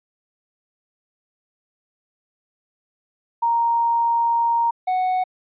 sine / triangle tone pair in turn, 932.3 / 740 Hz, A#5 / F#5, 0 / 0 cents, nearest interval major third, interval 400 cents, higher first, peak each -16 dBFS, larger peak neither, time 3.42-4.71 / 4.87-5.24 s, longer first, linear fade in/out 10 ms, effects resampled to 8000 Hz

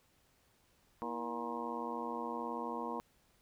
harmonic tone with a mistuned harmonic, 118.7 Hz, A#2, 32 cents sharp, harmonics 2 / 3 / 4 / 5 / 6 / 7 / 8 / 9, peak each -44 / -46 / -44 / -51 / -48 / -49 / -42 / -45 dBFS, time 1.02-3 s, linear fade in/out 0 ms, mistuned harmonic 3, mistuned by -130 cents, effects pink hiss -71 dBFS RMS until 3.41 s

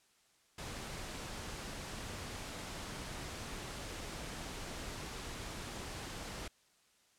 pink noise, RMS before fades -44 dBFS, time 0.58-6.48 s, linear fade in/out 5 ms, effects white hiss -70 dBFS RMS until 7.18 s + low-pass 9000 Hz 12 dB/octave

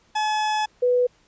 40% pulse / sine tone pair in turn, 855 / 494 Hz, A5 / B4, -50 / 0 cents, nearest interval major sixth, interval 950 cents, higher first, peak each -20 / -16 dBFS, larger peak second, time 0.15-0.66 / 0.82-1.07 s, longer first, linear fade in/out 10 ms, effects pink hiss -60 dBFS RMS until 1.27 s + resampled to 16000 Hz

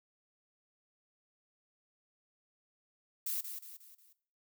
violet noise with echo, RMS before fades -36 dBFS, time 3.26-3.41 s, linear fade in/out 5 ms, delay 180 ms, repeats 4, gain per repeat -7 dB, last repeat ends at 4.13 s, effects noise-tail reverb RT60 0.5 s tail -17 dB re dry

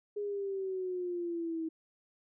sine exponential sweep, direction down, 415.3 to 320 Hz, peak -33 dBFS, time 0.16-1.69 s, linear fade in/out 10 ms, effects none

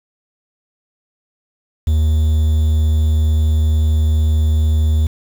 triangle tone with quantisation, 77.78 Hz, D#2, in tune, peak -9 dBFS, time 1.87-5.07 s, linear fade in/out 5 ms, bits 6, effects none

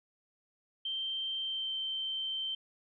sine tone with pitch glide, 3136 to 3114 Hz, G7 to G7, 0 to -12 cents, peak -33 dBFS, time 0.85-2.55 s, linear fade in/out 5 ms, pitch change -12 cents, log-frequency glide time 1.4-1.73 s, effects none

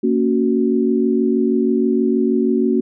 sine chord, F# major, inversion first, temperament just, 231.2 / 277.5 / 370 Hz, A#3 / C#4 / F#4, -14 / +2 / 0 cents, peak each -17 / -19 / -18 dBFS, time 0.03-2.81 s, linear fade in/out 10 ms, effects none

